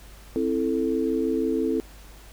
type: chord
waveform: sine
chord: A minor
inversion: first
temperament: just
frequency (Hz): 264 / 330 / 440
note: C4 / E4 / A4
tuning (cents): +16 / +2 / 0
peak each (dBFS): -26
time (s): 0.36-1.8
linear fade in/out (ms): 0
effects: added 50 Hz sine -45 dBFS peak until 2.32 s + pink hiss -50 dBFS RMS until 2.32 s